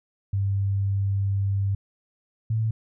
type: tone pair in turn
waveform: sine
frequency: 98.7 / 110.79 Hz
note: G2 / A2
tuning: +12 / +12 cents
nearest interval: major second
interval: 200 cents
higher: second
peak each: -21 dBFS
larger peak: neither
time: 0.33-1.75 / 2.5-2.71 s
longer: first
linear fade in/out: 5 ms
effects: none